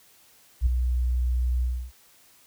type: tone with ADSR envelope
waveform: sine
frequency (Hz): 61.74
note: B1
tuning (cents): 0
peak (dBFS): -14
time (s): 0.61-1.92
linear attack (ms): 53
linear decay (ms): 6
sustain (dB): -7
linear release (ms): 300
effects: tanh soft clip ceiling -11 dBFS + white hiss -57 dBFS RMS until 2.46 s